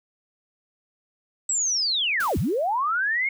sine linear two-way sweep, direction down then up, 7902 to 61.74 to 2200 Hz, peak -21 dBFS, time 1.49-3.29 s, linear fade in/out 5 ms, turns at 2.38 s
white noise with exponential decay, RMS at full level -35 dBFS, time 2.2-2.94 s, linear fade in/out 2 ms, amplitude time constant 160 ms
effects none

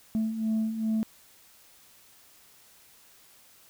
sine beating tone pair, 218.4 / 220.9 Hz, A3 / A3, -13 / +7 cents, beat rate 2.5 Hz, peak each -31 / -25 dBFS, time 0.15-1.03 s, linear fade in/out 0 ms, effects tanh soft clip ceiling -22 dBFS + white hiss -57 dBFS RMS until 3.69 s

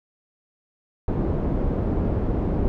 pink low-pass noise, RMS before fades -23 dBFS, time 1.08-2.68 s, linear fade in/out 0 ms, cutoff 470 Hz, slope 12 dB/octave, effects none

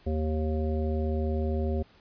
harmonic tone, 77.78 Hz, D#2, in tune, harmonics 1 / 3 / 5 / 7 / 9, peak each -27 / -33 / -34 / -37 / -42 dBFS, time 0.06-1.83 s, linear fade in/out 10 ms, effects pink hiss -59 dBFS RMS until 2 s + resampled to 11025 Hz

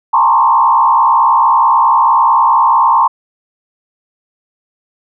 sine tone with frequency modulation, 987.8 Hz, B5, in tune, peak -6 dBFS, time 0.13-3.08 s, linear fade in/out 10 ms, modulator 64.6 Hz, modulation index 1.9, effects none

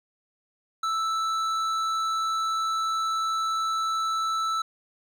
triangle tone with hard clipping, 1318.5 Hz, E6, in tune, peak -26 dBFS, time 0.83-4.62 s, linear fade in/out 5 ms, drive 13 dB, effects none

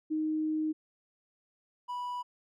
sine / triangle tone pair in turn, 311.1 / 982.8 Hz, D#4 / B5, 0 / -9 cents, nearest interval octave + minor sixth, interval 1991 cents, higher second, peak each -28 / -32 dBFS, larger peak first, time 0.1-0.73 / 1.88-2.23 s, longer first, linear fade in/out 20 ms, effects none

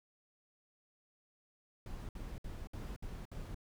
brown noise bursts, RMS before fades -44 dBFS, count 6, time 1.86-3.545 s, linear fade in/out 2 ms, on 230 ms, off 61 ms, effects none

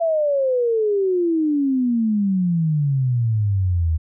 sine exponential sweep, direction down, 677 to 77.78 Hz, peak -16 dBFS, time 0-3.98 s, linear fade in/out 20 ms, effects none

